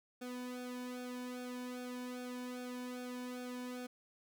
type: tone with flanger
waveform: sawtooth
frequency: 248.9 Hz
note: B3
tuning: 14 cents sharp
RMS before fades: -44 dBFS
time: 0.21-3.87 s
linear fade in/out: 10 ms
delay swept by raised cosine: 1 to 1.53 ms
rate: 2.5 Hz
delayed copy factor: -0.8
effects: none